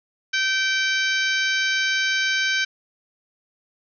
harmonic tone, 774 Hz, G5, 22 cents flat, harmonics 2 / 3 / 4 / 5 / 6 / 7 / 8, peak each -22 / -26 / -28 / -30 / -32 / -33 / -34 dBFS, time 0.33-2.65 s, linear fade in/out 10 ms, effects none

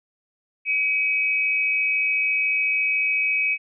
sine tone pair together, 2282 / 2536 Hz, C#7 / D#7, +50 / +32 cents, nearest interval major second, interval 182 cents, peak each -23 / -21 dBFS, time 0.65-3.58 s, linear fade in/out 50 ms, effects none

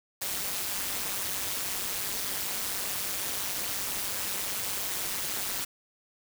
white noise with amplitude modulation, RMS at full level -29 dBFS, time 0.21-5.65 s, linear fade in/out 10 ms, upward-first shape sine, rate 197 Hz, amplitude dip 80%, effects none

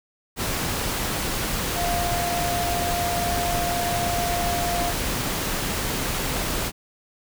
sine tone in noise, 698.5 Hz, F5, in tune, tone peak -25 dBFS, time 1.74-4.93 s, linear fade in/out 50 ms, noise pink, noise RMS -26 dBFS, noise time 0.36-6.72 s, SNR -2 dB, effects none

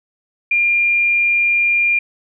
sine tone, 2400 Hz, D7, 37 cents sharp, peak -12 dBFS, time 0.51-1.99 s, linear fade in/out 5 ms, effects none

